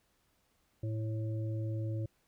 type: harmonic tone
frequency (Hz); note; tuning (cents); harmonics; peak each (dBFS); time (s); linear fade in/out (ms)
110; A2; 0; 1 / 3 / 5; -33 / -43 / -47; 0.83-2.06; 5
effects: pink hiss -74 dBFS RMS until 2.27 s